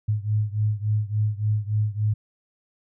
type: beating tone pair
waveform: sine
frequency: 105 / 108.5 Hz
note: G#2 / A2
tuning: +19 / -24 cents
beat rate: 3.5 Hz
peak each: -23 / -25 dBFS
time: 0.08-2.14 s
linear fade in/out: 10 ms
effects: none